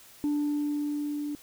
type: tone with level ramp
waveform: sine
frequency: 293.7 Hz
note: D4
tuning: in tune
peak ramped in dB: -22 to -30 dBFS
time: 0.24-1.35 s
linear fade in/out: 0 ms
effects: tanh soft clip ceiling -23 dBFS + white hiss -53 dBFS RMS until 1.42 s